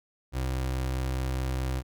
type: tone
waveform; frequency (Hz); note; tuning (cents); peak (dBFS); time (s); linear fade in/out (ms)
30% pulse; 64.8; C2; -16; -25; 0.32-1.83; 50
effects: none